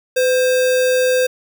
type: tone with sample-and-hold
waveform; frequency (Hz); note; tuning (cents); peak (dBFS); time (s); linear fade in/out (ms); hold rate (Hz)
sine; 507; B4; +45; -12; 0.16-1.27; 10; 2100
effects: none